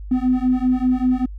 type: beating tone pair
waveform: triangle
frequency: 251.1 / 256.2 Hz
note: B3 / C4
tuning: +29 / -36 cents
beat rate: 5.1 Hz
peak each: -15 dBFS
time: 0.11-1.26 s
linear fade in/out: 10 ms
effects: tanh soft clip ceiling -11 dBFS + added 50 Hz sine -30 dBFS peak until 1.38 s